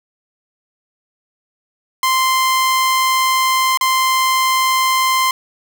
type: tone with dropouts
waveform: sawtooth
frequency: 1043 Hz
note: C6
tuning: 6 cents flat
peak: -9 dBFS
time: 2.03-5.31 s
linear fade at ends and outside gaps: 2 ms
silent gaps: 3.774-3.81 s
effects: none